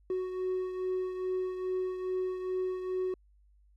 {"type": "beating tone pair", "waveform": "triangle", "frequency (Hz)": [370, 372.4], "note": ["F#4", "F#4"], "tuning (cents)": [0, 11], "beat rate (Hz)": 2.4, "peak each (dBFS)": [-29, -37], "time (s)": [0.1, 3.14], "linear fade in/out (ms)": 2, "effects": ["tanh soft clip ceiling -22 dBFS", "added 50 Hz sine -60 dBFS peak until 3.76 s"]}